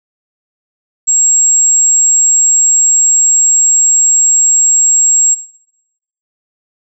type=tone; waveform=sine; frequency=7590 Hz; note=A#8; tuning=30 cents sharp; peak=-5 dBFS; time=1.07-5.35 s; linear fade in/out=20 ms; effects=noise-tail reverb RT60 0.9 s tail -20 dB re dry + tanh soft clip ceiling -3 dBFS